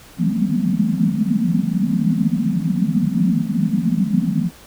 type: band-pass noise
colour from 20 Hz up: pink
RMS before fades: -18 dBFS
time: 0.17-4.51 s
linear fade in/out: 50 ms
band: 160 to 250 Hz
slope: 96 dB/octave
effects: pink hiss -44 dBFS RMS until 4.66 s